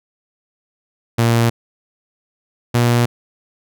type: tone pair in turn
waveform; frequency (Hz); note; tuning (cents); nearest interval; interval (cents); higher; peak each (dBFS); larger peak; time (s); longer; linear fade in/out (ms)
sawtooth; 116.54 / 119.75; A#2 / A#2; 0 / +47; unison; 47; second; -8; neither; 1.18-1.5 / 2.74-3.06; neither; 10
effects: none